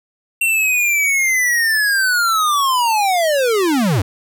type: linear sweep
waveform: square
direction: down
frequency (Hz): 2733 to 82.41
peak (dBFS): -14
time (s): 0.41-4.02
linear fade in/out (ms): 5
effects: none